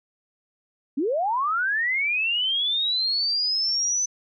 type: linear sweep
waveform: sine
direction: up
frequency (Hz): 247.6 to 6090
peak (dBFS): -21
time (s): 0.97-4.06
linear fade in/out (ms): 10
effects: none